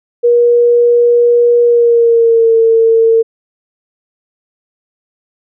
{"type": "tone with pitch glide", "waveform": "sine", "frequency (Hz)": [477.8, 453.1], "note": ["A#4", "A#4"], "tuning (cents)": [43, -49], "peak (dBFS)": -5, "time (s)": [0.23, 3.23], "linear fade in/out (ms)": 20, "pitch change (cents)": -92, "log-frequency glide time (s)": [1.62, 2.54], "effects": []}